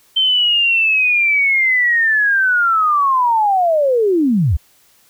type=linear sweep; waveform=sine; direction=down; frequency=3115 to 59.7 Hz; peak=-11 dBFS; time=0.16-4.57 s; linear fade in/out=10 ms; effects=white hiss -53 dBFS RMS until 5.09 s